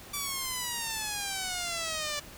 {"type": "exponential sweep", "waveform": "5% pulse", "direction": "down", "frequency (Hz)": [1166, 581], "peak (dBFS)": -20, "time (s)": [0.13, 2.2], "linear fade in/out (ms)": 10, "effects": ["pink hiss -48 dBFS RMS until 2.37 s"]}